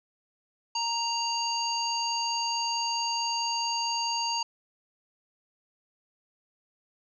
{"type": "harmonic tone", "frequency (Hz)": 932.3, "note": "A#5", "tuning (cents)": 0, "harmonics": [1, 3, 5, 7], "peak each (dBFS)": [-30, -35, -31, -37], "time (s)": [0.75, 4.43], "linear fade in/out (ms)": 5, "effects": []}